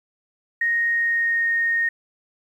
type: tone with pitch glide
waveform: sine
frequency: 1864.7 to 1851.8 Hz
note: A#6 to A#6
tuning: 0 to -12 cents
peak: -18 dBFS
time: 0.61-1.89 s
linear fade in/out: 5 ms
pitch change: -12 cents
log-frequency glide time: 0.9-1.49 s
effects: 9-bit